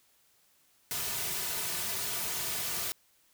white noise with comb filter, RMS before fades -34 dBFS, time 0.91-2.92 s, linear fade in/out 0 ms, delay 3.7 ms, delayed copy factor -0.6, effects white hiss -67 dBFS RMS until 3.33 s

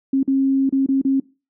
sine tone with dropouts, 270 Hz, C#4, 45 cents flat, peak -14 dBFS, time 0.13-1.2 s, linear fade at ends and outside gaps 5 ms, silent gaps 0.231-0.277 / 0.694-0.725 / 0.863-0.887 / 1.016-1.049 s, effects noise-tail reverb RT60 0.3 s tail -21 dB re dry

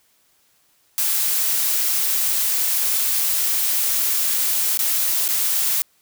blue noise with dropouts, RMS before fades -20 dBFS, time 0.98-5.82 s, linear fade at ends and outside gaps 0 ms, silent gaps 4.774-4.791 / 5.279-5.288 s, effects white hiss -61 dBFS RMS until 6.01 s

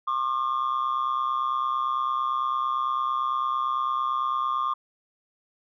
sine tone pair together, 1071.1 / 1200 Hz, C6 / D6, +40 / +37 cents, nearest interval major second, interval 197 cents, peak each -25 / -24 dBFS, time 0.07-4.74 s, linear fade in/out 10 ms, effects tanh soft clip ceiling -20 dBFS

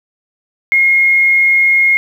sine tone, 2148 Hz, C7, 45 cents sharp, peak -7 dBFS, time 0.72-1.97 s, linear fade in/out 0 ms, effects 7-bit

